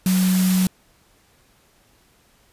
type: tone in noise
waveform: sine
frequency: 185.5 Hz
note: F#3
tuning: 5 cents sharp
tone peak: -15 dBFS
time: 0.06-0.67 s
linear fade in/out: 2 ms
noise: white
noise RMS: -27 dBFS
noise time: 0.06-0.67 s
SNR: +9 dB
effects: pink hiss -58 dBFS RMS until 2.52 s + resampled to 32000 Hz